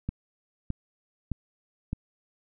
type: click train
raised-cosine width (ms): 5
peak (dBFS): -17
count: 4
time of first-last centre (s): 0.09-1.93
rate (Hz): 1.63
effects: none